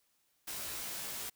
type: noise with comb filter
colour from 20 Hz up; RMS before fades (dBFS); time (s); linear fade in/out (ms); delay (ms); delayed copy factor
white; -41; 0.47-1.3; 10; 17; -0.85
effects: white hiss -75 dBFS RMS until 1.35 s